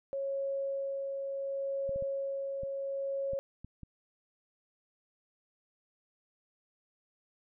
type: tone with tremolo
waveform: sine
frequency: 549 Hz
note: C#5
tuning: 17 cents flat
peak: -31 dBFS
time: 0.13-3.39 s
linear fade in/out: 0 ms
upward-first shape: sine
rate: 0.7 Hz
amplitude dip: 30%
type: clicks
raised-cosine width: 5 ms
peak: -33 dBFS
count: 7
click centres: 1.893 / 1.96 / 2.024 / 2.634 / 3.334 / 3.646 / 3.833 s
effects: none